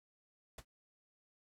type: noise with exponential decay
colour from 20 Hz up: pink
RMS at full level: -43 dBFS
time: 0.58-0.65 s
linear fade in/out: 5 ms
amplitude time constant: 15 ms
effects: low-pass 12000 Hz 12 dB/octave